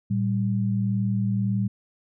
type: tone pair together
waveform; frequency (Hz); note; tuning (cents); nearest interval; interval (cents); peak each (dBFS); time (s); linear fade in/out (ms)
sine; 113.9 / 195.7; A#2 / G3; -40 / -3; major sixth; 937; -24; 0.1-1.68; 10
effects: none